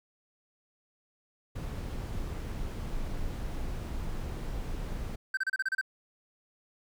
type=noise; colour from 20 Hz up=brown; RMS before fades=-35 dBFS; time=1.55-5.16 s; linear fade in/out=10 ms
type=tone bursts; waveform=triangle; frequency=1550 Hz; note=G6; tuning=20 cents flat; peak=-25 dBFS; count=8; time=5.34-5.813 s; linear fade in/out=5 ms; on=32 ms; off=31 ms
effects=none

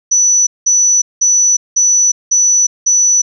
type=tone bursts; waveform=sine; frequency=5950 Hz; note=F#8; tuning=9 cents sharp; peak=-7 dBFS; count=6; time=0.11-3.22 s; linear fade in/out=10 ms; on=360 ms; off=190 ms; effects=none

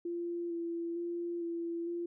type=tone with vibrato; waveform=sine; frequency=341 Hz; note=F4; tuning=41 cents flat; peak=-34 dBFS; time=0.05-2.06 s; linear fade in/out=5 ms; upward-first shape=square; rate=1.1 Hz; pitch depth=16 cents each way; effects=none

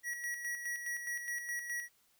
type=tone with tremolo; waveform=square; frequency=1921 Hz; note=B6; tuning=48 cents flat; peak=-36 dBFS; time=0.03-1.89 s; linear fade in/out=50 ms; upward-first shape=square; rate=4.8 Hz; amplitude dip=50%; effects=white hiss -71 dBFS RMS until 2.19 s

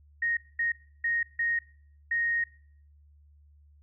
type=tone bursts at uneven times; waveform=sine; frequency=1864.7 Hz; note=A#6; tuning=in tune; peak=-25 dBFS; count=5; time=0.22-0.37 / 0.59-0.72 / 1.04-1.23 / 1.39-1.59 / 2.11-2.44 s; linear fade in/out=5 ms; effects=noise-tail reverb RT60 0.6 s tail -21 dB re dry + added 73 Hz sine -55 dBFS peak until 3.82 s

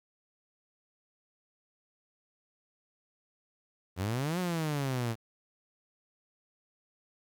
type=exponential two-way sweep; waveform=sawtooth; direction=up then down; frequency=86.9 to 184.9 to 111.2 Hz; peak=-26 dBFS; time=3.96-5.16 s; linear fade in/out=50 ms; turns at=4.39 s; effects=10-bit

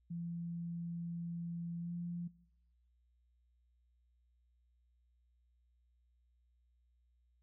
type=tone with pitch glide; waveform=sine; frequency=170 to 172.87 Hz; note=F3 to F3; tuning=-46 to -17 cents; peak=-39 dBFS; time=0.1-2.28 s; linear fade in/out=10 ms; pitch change=+29 cents; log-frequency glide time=1.79-1.93 s; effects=noise-tail reverb RT60 0.8 s tail -21 dB re dry + added 60 Hz sine -70 dBFS peak until 7.42 s

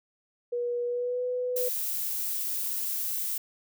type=tone with pitch glide; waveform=sine; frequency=482.5 to 497.8 Hz; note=B4 to B4; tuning=-40 to +14 cents; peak=-27 dBFS; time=0.52-1.69 s; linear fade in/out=10 ms; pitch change=+54 cents; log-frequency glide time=0.85-1.23 s
type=noise; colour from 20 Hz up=violet; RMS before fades=-31 dBFS; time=1.56-3.38 s; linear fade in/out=5 ms
effects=none

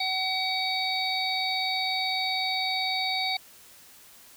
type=harmonic tone; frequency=756 Hz; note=F#5; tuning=37 cents sharp; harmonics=1 / 3 / 5 / 6; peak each=-31 / -31 / -31 / -31 dBFS; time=0-3.37 s; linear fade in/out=5 ms; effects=white hiss -52 dBFS RMS until 4.36 s

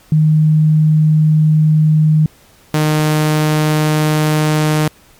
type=tone pair in turn; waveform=sine / sawtooth; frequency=154.9 / 153.39 Hz; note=D#3 / D#3; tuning=-7 / -24 cents; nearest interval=unison; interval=17 cents; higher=first; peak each=-7 dBFS; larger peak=neither; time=0.12-2.26 / 2.74-4.88 s; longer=neither; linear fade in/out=2 ms; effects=pink hiss -47 dBFS RMS until 5.19 s + MP3 96 kbps

